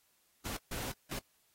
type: noise bursts at uneven times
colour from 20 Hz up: pink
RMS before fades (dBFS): -40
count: 3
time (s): 0.45-0.57 / 0.71-0.92 / 1.11-1.19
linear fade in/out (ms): 5
effects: white hiss -72 dBFS RMS until 1.54 s + AAC 48 kbps